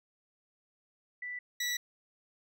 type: tone pair in turn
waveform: sine / 20% pulse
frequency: 1975.5 / 1952.8 Hz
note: B6 / B6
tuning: 0 / -20 cents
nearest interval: unison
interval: 20 cents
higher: first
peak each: -37 / -26 dBFS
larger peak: second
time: 1.22-1.39 / 1.6-1.77 s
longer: neither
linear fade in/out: 5 ms
effects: none